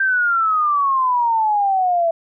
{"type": "exponential sweep", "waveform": "sine", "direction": "down", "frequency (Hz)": [1585, 659.3], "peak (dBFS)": -14, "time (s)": [0, 2.11], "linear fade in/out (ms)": 5, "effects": []}